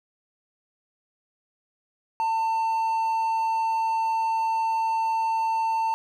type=tone; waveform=triangle; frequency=897 Hz; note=A5; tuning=33 cents sharp; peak=-20 dBFS; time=2.2-5.94 s; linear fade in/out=0 ms; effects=none